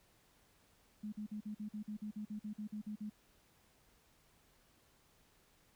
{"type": "tone bursts", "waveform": "sine", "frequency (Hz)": 211.1, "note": "G#3", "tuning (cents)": 29, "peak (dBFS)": -40, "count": 15, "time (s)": [1.03, 3.099], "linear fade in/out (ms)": 10, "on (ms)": 95, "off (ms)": 46, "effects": ["pink hiss -70 dBFS RMS until 5.75 s"]}